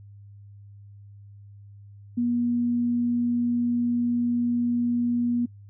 sine tone, 240 Hz, B3, 49 cents flat, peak -21 dBFS, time 2.17-5.46 s, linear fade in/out 10 ms, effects noise-tail reverb RT60 0.1 s tail -21 dB re dry + added 101 Hz sine -44 dBFS peak until 5.69 s

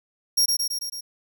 sawtooth tone with echo, 5588 Hz, F8, in tune, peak -14 dBFS, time 0.37-0.46 s, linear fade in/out 10 ms, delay 110 ms, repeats 5, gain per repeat -3 dB, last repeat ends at 1.01 s, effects none

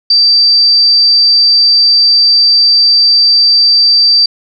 sine tone, 4664 Hz, D8, 13 cents flat, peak -4 dBFS, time 0.1-4.26 s, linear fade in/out 5 ms, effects none

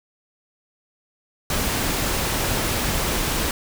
pink noise, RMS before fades -23 dBFS, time 1.5-3.51 s, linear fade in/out 2 ms, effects none

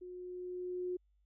sine tone with level ramp, 361.2 Hz, F#4, 42 cents flat, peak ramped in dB -45 to -34 dBFS, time 0.01-0.97 s, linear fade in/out 10 ms, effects added 50 Hz sine -69 dBFS peak until 1.25 s

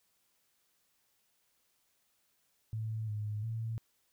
sine tone with pitch steps, 110.3 / 105.6 / 113 Hz, A2 / G#2 / A2, +5 / +29 / +47 cents, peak -34 dBFS, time 2.73-3.78 s, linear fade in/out 0 ms, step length 350 ms, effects white hiss -75 dBFS RMS until 4.12 s

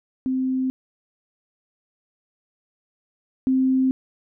sine tone pair in turn, 260 / 261.4 Hz, C4 / C4, -11 / -1 cents, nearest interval unison, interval 10 cents, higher second, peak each -20 / -16 dBFS, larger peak second, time 0.26-0.7 / 3.47-3.91 s, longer neither, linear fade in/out 0 ms, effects none

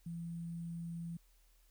sine tone with sample-and-hold, 168.5 Hz, E3, 38 cents sharp, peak -40 dBFS, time 0.06-1.17 s, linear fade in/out 5 ms, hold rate 8820 Hz, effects added 40 Hz sine -65 dBFS peak until 1.7 s + white hiss -73 dBFS RMS until 1.7 s

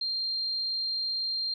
sine tone, 4186 Hz, C8, in tune, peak -28 dBFS, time 0.01-1.54 s, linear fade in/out 5 ms, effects none

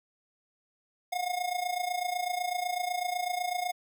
square tone with amplitude modulation, 719 Hz, F#5, 50 cents flat, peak -27 dBFS, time 1.12-3.72 s, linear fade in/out 10 ms, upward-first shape sine, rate 28 Hz, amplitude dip 75%, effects none

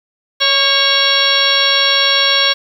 harmonic tone with a mistuned harmonic, 554.4 Hz, C#5, in tune, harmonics 1 / 2 / 3 / 4 / 5 / 6 / 7 / 8 / 10, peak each -22 / -21 / -19 / -20 / -21 / -16 / -16 / -19 / -20 dBFS, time 0.4-2.54 s, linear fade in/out 20 ms, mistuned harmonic 3, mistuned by -42 cents, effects 7-bit

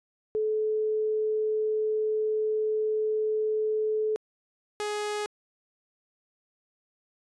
sine / sawtooth tone pair in turn, 431.7 / 418.2 Hz, A4 / G#4, -33 / +12 cents, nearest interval minor second, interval 55 cents, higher first, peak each -24 / -25 dBFS, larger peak first, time 0.35-4.16 / 4.8-5.26 s, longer first, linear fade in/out 0 ms, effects resampled to 22050 Hz

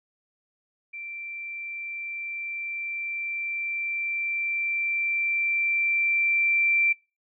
sine tone with level ramp, 2350 Hz, D7, 1 cent sharp, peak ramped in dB -35 to -19 dBFS, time 0.93-6.93 s, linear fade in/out 10 ms, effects noise-tail reverb RT60 0.3 s tail -24 dB re dry

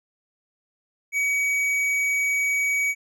sine tone with tanh clipping, 2265 Hz, C#7, 37 cents sharp, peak -22 dBFS, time 1.12-2.95 s, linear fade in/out 50 ms, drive 10 dB, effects none

